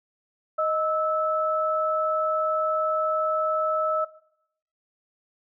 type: tone pair together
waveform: sine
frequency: 624.2 / 1307 Hz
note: D#5 / E6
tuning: +5 / -15 cents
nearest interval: octave + minor second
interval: 1280 cents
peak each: -24 dBFS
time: 0.58-4.05 s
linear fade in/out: 10 ms
effects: noise-tail reverb RT60 0.7 s tail -18 dB re dry